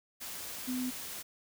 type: tone in noise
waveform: sine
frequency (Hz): 253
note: B3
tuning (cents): +42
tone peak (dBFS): -32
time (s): 0.67-0.91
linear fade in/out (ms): 20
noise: white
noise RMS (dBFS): -42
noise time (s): 0.2-1.23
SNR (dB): +7
effects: none